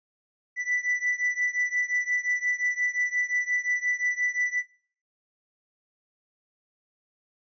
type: beating tone pair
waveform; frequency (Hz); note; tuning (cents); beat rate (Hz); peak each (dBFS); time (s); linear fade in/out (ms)
triangle; 1975.5 / 1981.2; B6 / B6; 0 / +5; 5.7; -26 / -27; 0.56-4.63; 50
effects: noise-tail reverb RT60 0.5 s tail -20 dB re dry + resampled to 16000 Hz